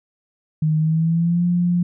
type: tone with pitch glide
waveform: sine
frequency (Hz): 155.56 to 175.62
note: D#3 to F3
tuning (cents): 0 to +10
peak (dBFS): -15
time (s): 0.62-1.83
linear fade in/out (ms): 5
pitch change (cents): +210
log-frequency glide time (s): 0.78-1.45
effects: none